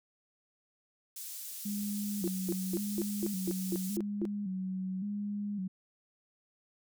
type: high-pass noise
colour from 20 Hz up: pink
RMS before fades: -43 dBFS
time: 1.16-3.97 s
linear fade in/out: 5 ms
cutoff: 7500 Hz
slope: 12 dB/octave
type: tone with vibrato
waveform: sine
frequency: 196 Hz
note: G3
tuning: in tune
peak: -33 dBFS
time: 1.65-5.68 s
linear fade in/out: 10 ms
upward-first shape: square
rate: 0.89 Hz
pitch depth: 78 cents each way
type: tone bursts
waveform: sine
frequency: 341.2 Hz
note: F4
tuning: 40 cents flat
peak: -30 dBFS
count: 9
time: 2.24-4.253 s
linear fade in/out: 0 ms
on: 37 ms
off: 210 ms
effects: none

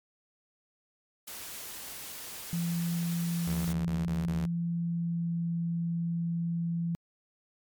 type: noise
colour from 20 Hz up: white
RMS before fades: -42 dBFS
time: 1.27-3.73 s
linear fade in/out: 10 ms
type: tone with pitch glide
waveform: sine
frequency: 170 to 168.92 Hz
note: F3 to E3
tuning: -46 to +43 cents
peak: -28 dBFS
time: 2.53-6.95 s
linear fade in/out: 0 ms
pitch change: -11 cents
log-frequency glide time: 4.67-5.47 s
type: tone bursts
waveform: sawtooth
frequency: 77.78 Hz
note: D#2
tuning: in tune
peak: -31 dBFS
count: 5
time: 3.47-4.458 s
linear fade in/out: 5 ms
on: 180 ms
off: 22 ms
effects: MP3 96 kbps

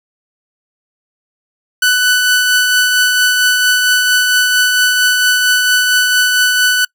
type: tone with tremolo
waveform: sawtooth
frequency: 1493 Hz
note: F#6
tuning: 15 cents sharp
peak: -4 dBFS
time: 1.82-6.85 s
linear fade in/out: 5 ms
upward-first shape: triangle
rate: 4.4 Hz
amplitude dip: 35%
effects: noise-tail reverb RT60 0.1 s tail -26 dB re dry

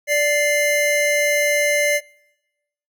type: tone pair together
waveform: square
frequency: 586.1 / 2093 Hz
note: D5 / C7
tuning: -4 / 0 cents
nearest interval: octave + minor seventh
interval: 2204 cents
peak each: -19 dBFS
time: 0.07-2.01 s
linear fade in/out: 50 ms
effects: noise-tail reverb RT60 1.0 s tail -26 dB re dry

